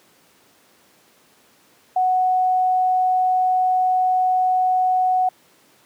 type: tone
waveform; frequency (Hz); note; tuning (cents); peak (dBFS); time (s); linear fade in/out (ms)
sine; 740; F#5; 0; -15; 1.96-5.29; 5
effects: pink hiss -55 dBFS RMS until 5.85 s + high-pass 200 Hz 12 dB/octave